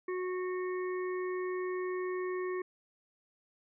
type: harmonic tone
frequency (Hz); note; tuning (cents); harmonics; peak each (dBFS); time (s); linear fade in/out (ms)
366.7; F#4; -15; 1 / 3 / 5 / 6; -33 / -43 / -46 / -50; 0.08-2.62; 5
effects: none